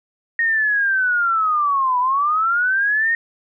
sine linear two-way sweep, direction down then up, 1864.7 to 978 to 1864.7 Hz, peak -15 dBFS, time 0.39-3.15 s, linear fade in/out 2 ms, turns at 1.99 s, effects none

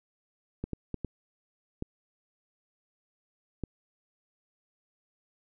clicks, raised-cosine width 3 ms, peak -20 dBFS, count 6, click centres 0.64 / 0.733 / 0.943 / 1.047 / 1.824 / 3.637 s, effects none

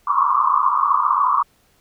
pink band-pass noise, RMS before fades -17 dBFS, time 0.07-1.43 s, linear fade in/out 10 ms, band 1000 to 1200 Hz, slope 96 dB/octave, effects pink hiss -59 dBFS RMS until 1.8 s

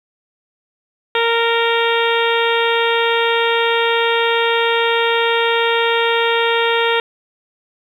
harmonic tone with a mistuned harmonic, 463.2 Hz, A#4, 11 cents flat, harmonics 1 / 2 / 3 / 4 / 5 / 6 / 7 / 8, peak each -17 / -20 / -22 / -23 / -24 / -25 / -25 / -26 dBFS, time 1.15-7 s, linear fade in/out 2 ms, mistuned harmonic 8, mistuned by -17 cents, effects 8-bit

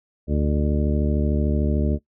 harmonic tone with a mistuned harmonic, 73.42 Hz, D2, in tune, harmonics 1 / 2 / 3 / 4 / 5 / 6 / 8, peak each -21 / -26 / -25 / -29 / -30 / -32 / -33 dBFS, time 0.27-1.99 s, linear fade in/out 50 ms, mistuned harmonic 8, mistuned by +26 cents, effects noise-tail reverb RT60 0.1 s tail -19 dB re dry

